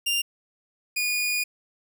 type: tone pair in turn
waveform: sawtooth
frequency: 2794 / 2450 Hz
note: F7 / D#7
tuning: 0 / -27 cents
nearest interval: major second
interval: 227 cents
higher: first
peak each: -19 / -20 dBFS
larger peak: first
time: 0.06-0.22 / 0.96-1.44 s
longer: second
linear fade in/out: 10 ms
effects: none